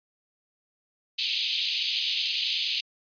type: band-pass noise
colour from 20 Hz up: white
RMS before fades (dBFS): -28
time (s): 1.18-2.81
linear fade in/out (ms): 10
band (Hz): 2600 to 4600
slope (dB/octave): 48
effects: resampled to 11025 Hz